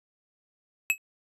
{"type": "tone with exponential decay", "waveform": "square", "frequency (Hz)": 2575, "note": "E7", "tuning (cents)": -41, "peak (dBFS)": -17, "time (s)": [0.9, 0.98], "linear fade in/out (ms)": 0, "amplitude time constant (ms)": 17, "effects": ["resampled to 32000 Hz"]}